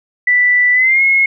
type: tone with pitch glide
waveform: sine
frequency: 1975.5 to 2167 Hz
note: B6 to C#7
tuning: 0 to -40 cents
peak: -8 dBFS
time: 0.27-1.26 s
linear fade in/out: 5 ms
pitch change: +160 cents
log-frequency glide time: 0.73-1.02 s
effects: none